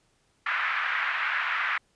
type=band-pass noise; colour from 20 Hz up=pink; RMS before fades=-28 dBFS; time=0.46-1.78 s; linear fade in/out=5 ms; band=1300 to 2200 Hz; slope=24 dB/octave; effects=pink hiss -68 dBFS RMS until 1.95 s + resampled to 22050 Hz